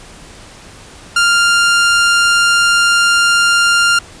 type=tone; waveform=sawtooth; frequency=1396.9 Hz; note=F6; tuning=in tune; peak=-5 dBFS; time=1.16-3.99 s; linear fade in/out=5 ms; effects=pink hiss -37 dBFS RMS until 4.2 s + resampled to 22050 Hz